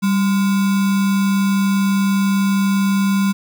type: tone with sample-and-hold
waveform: sine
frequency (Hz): 196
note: G3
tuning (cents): 0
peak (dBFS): -13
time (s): 0.02-3.33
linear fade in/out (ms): 20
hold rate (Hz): 1225
effects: none